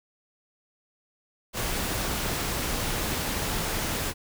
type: noise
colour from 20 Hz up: pink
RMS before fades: -29 dBFS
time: 1.53-4.14 s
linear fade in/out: 50 ms
effects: none